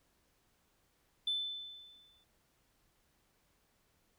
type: tone with exponential decay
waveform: sine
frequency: 3520 Hz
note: A7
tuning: in tune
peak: -29 dBFS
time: 1.27-2.24 s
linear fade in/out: 5 ms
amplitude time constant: 210 ms
effects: tanh soft clip ceiling -27 dBFS + pink hiss -74 dBFS RMS until 4.18 s